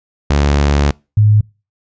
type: tone pair in turn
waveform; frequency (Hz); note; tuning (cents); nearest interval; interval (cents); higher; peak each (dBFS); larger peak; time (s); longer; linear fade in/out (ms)
sawtooth / sine; 71.8 / 105.78; D2 / G#2; -39 / +32; perfect fifth; 671; second; -6; neither; 0.3-0.91 / 1.17-1.41; first; 5
effects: noise-tail reverb RT60 0.3 s tail -26 dB re dry + resampled to 16000 Hz